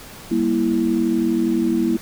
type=chord; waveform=sine; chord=E diminished; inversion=first; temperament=just; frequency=197.78 / 237.3 / 329.6 Hz; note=G3 / Bb3 / E4; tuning=+16 / +31 / 0 cents; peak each=-24 / -20 / -19 dBFS; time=0.31-1.97 s; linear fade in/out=5 ms; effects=pink hiss -39 dBFS RMS until 2.01 s